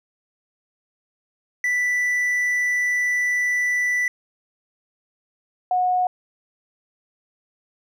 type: tone pair in turn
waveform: triangle / sine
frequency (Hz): 1975.5 / 729.4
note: B6 / F#5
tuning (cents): 0 / -25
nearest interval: octave + perfect fourth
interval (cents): 1725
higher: first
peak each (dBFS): -17 / -17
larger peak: neither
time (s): 1.64-4.08 / 5.71-6.07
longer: first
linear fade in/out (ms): 2
effects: none